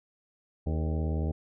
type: harmonic tone with a mistuned harmonic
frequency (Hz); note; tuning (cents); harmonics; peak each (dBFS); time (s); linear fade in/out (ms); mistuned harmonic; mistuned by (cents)
78.6; D#2; +18; 1 / 2 / 3 / 4 / 5 / 6 / 7 / 8 / 10; -28 / -34 / -38 / -40 / -42 / -44 / -45 / -46 / -48; 0.66-1.32; 10; 5; +71
effects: none